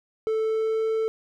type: tone with pitch glide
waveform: triangle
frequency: 440 to 443.3 Hz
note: A4 to A4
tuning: 0 to +13 cents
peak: -20 dBFS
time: 0.27-1.08 s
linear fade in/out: 0 ms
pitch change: +13 cents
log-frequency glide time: 0.4-0.84 s
effects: none